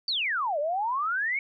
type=exponential two-way sweep; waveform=sine; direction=down then up; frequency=4699 to 565 to 2259 Hz; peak=-25 dBFS; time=0.08-1.39 s; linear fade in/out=2 ms; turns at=0.59 s; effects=none